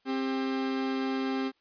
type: tone pair together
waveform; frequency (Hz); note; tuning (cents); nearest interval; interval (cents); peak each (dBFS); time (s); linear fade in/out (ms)
45% pulse; 264.9 / 399.4; C4 / G4; +22 / +32; perfect fifth; 710; -29 / -35; 0.05-1.52; 50
effects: white hiss -71 dBFS RMS until 1.6 s + resampled to 11025 Hz